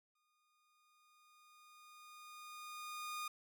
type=tone with exponential growth; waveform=sawtooth; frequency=1224 Hz; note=D#6; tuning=29 cents flat; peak=-37 dBFS; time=0.15-3.28 s; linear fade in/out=5 ms; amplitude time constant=680 ms; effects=none